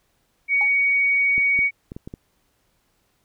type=tone; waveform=sine; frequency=2244 Hz; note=C#7; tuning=21 cents sharp; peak=-16 dBFS; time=0.48-1.71 s; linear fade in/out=50 ms
type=tone with exponential decay; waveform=triangle; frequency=830.6 Hz; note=G#5; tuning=in tune; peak=-22 dBFS; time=0.61-0.72 s; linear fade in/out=1 ms; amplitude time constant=23 ms
type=clicks; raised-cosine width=3 ms; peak=-21 dBFS; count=6; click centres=1.38 / 1.59 / 1.919 / 1.965 / 2.075 / 2.139 s
effects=pink hiss -67 dBFS RMS until 3.24 s